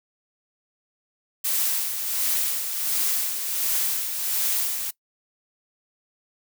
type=noise with tremolo; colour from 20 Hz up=blue; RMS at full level=-23 dBFS; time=1.44-4.91 s; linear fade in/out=10 ms; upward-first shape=sine; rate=1.4 Hz; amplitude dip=50%; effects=noise-tail reverb RT60 0.1 s tail -21 dB re dry